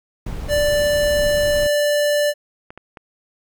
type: noise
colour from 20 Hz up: brown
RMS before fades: -27 dBFS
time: 0.26-1.67 s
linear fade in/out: 5 ms
type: tone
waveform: square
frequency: 587.3 Hz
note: D5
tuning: in tune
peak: -16 dBFS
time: 0.48-2.34 s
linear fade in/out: 50 ms
type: clicks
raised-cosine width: 0.5 ms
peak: -22 dBFS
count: 3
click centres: 2.705 / 2.776 / 2.972 s
effects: none